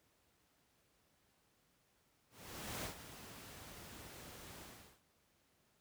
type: noise with ADSR envelope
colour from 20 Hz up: pink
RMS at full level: -42 dBFS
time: 2.3-5.01 s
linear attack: 540 ms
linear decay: 99 ms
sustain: -11 dB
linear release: 380 ms
effects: pink hiss -75 dBFS RMS until 5.8 s + high-pass 60 Hz 12 dB/octave